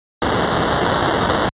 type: noise with sample-and-hold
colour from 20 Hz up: white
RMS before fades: -17 dBFS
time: 0.22-1.49 s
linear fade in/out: 0 ms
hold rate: 2450 Hz
effects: high-pass 60 Hz 12 dB/octave + resampled to 8000 Hz